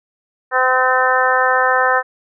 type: harmonic tone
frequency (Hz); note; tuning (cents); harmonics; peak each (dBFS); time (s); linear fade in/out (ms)
256.6; C4; -34; 2 / 3 / 4 / 5 / 6 / 7; -19 / -19 / -19 / -19 / -19 / -19; 0.51-2.03; 50
effects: none